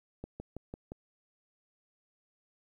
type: slowing click train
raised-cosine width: 2 ms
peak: -27 dBFS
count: 5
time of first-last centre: 0.24-0.919 s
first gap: 160 ms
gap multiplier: 1.04
effects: 11-bit